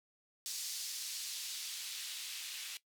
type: noise with band-pass filter sweep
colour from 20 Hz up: blue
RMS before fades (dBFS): -43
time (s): 0.46-2.77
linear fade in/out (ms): 0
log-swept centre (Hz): 5000 to 2900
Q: 1.3
effects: noise-tail reverb RT60 0.1 s tail -17 dB re dry